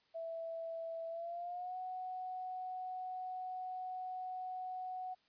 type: tone with pitch glide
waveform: sine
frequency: 659.3 to 740 Hz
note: E5 to F#5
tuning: 0 to 0 cents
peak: -40 dBFS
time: 0.14-5.15 s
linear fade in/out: 20 ms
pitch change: +200 cents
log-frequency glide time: 1.08-1.77 s
effects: white hiss -73 dBFS RMS until 5.28 s + resampled to 11025 Hz